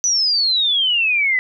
sine exponential sweep, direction down, 6030 to 1981 Hz, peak -14 dBFS, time 0.04-1.39 s, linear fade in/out 0 ms, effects none

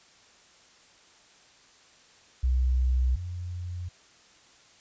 sine tone pair in turn, 63.2 / 88.74 Hz, B1 / F2, +41 / +28 cents, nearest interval tritone, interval 587 cents, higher second, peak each -21 / -32 dBFS, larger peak first, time 2.43-3.16 / 3.16-3.89 s, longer neither, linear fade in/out 10 ms, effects white hiss -57 dBFS RMS until 4.8 s + resampled to 16000 Hz

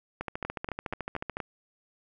two click trains, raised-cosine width 0.5 ms, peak -18 / -18 dBFS, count 5 / 17, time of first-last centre 0.45-1.402 / 0.21-1.369 s, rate 4.2 / 13.8 Hz, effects none

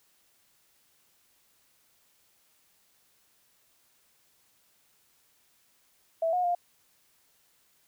sine tone with pitch steps, 657 / 722 / 703 Hz, E5 / F#5 / F5, -6 / -43 / +11 cents, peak -24 dBFS, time 6.22-6.55 s, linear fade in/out 5 ms, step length 110 ms, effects white hiss -67 dBFS RMS until 7.87 s

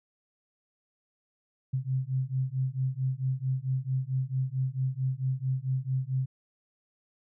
sine beating tone pair, 128.9 / 133.4 Hz, C3 / C3, -26 / +34 cents, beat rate 4.5 Hz, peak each -30 dBFS, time 1.73-6.26 s, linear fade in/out 10 ms, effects none

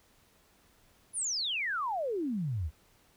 sine exponential sweep, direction down, 10548 to 67.7 Hz, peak -30 dBFS, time 1.13-2.71 s, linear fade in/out 50 ms, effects pink hiss -65 dBFS RMS until 3.16 s

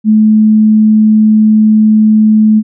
sine tone, 215.8 Hz, A3, 33 cents flat, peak -3 dBFS, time 0.04-2.63 s, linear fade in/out 50 ms, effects none

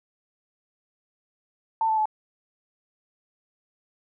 sine tone with pitch steps, 893 / 877.2 / 861.6 Hz, A5 / A5 / A5, +25 / -6 / -37 cents, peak -20 dBFS, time 1.81-2.056 s, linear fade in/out 2 ms, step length 82 ms, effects none

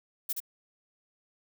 violet noise with echo, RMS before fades -30 dBFS, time 0.29-0.33 s, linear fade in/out 10 ms, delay 73 ms, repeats 1, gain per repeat -4 dB, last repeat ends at 0.403 s, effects none

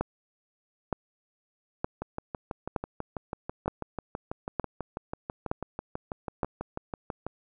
two click trains, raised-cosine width 1 ms, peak -19 / -13 dBFS, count 33 / 8, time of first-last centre 2.02-7.266 / 0.01-6.432 s, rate 6.1 / 1.09 Hz, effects none

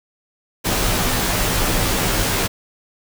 pink noise with comb filter, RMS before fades -19 dBFS, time 0.64-2.48 s, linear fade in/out 20 ms, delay 14 ms, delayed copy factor -0.65, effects none

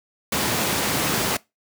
pink high-pass noise, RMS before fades -23 dBFS, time 0.32-1.37 s, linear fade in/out 5 ms, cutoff 130 Hz, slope 12 dB/octave, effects noise-tail reverb RT60 0.2 s tail -21 dB re dry

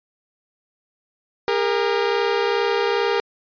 sawtooth tone pair together, 404.8 / 467.2 Hz, G#4 / A#4, -44 / +4 cents, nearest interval major second, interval 248 cents, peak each -17 dBFS, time 1.48-3.2 s, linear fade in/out 0 ms, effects resampled to 11025 Hz

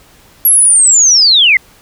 sine linear sweep, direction down, 11540 to 1975.5 Hz, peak -4 dBFS, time 0.45-1.57 s, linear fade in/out 2 ms, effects pink hiss -44 dBFS RMS until 1.81 s

